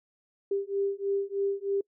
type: beating tone pair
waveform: sine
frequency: 395.2 / 398.4 Hz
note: G4 / G4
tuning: +14 / +28 cents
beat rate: 3.2 Hz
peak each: -30 dBFS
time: 0.51-1.81 s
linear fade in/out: 5 ms
effects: noise-tail reverb RT60 0.1 s tail -25 dB re dry